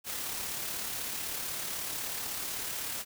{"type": "noise with amplitude modulation", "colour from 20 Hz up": "white", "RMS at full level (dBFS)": -35, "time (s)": [0.04, 3.05], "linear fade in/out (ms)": 50, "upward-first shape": "sine", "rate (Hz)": 36.1, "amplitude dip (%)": 30, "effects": []}